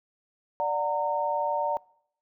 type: chord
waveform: sine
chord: D augmented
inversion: none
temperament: just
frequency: 587.3 / 734.2 / 917.7 Hz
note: D5 / F#5 / A#5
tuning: 0 / -14 / -27 cents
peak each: -29 / -32 / -27 dBFS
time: 0.6-1.77 s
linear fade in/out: 0 ms
effects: noise-tail reverb RT60 0.7 s tail -25 dB re dry